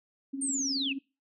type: tone with tremolo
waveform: sine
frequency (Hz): 272.5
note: C#4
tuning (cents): -29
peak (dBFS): -30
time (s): 0.33-0.99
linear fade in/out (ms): 10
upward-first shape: triangle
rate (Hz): 19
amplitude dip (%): 65
type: linear sweep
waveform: sine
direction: down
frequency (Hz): 8930 to 2460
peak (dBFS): -29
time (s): 0.41-0.93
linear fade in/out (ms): 10
effects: noise-tail reverb RT60 0.3 s tail -25 dB re dry